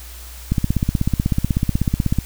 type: click train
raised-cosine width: 5 ms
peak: -4 dBFS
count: 28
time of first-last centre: 0.52-2.187 s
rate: 16.2 Hz
effects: added 60 Hz sine -35 dBFS peak until 2.25 s + white hiss -40 dBFS RMS until 2.25 s